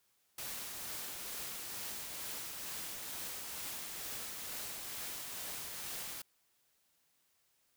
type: noise with tremolo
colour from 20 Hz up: white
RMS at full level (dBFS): -42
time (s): 0.38-6.22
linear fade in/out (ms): 5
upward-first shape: triangle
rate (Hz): 2.2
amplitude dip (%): 30
effects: white hiss -75 dBFS RMS until 7.76 s